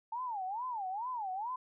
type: tone with vibrato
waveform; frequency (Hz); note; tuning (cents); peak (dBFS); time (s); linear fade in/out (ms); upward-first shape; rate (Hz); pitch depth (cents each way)
sine; 870; A5; -20; -35; 0.12-1.56; 5; sine; 2.3; 280
effects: none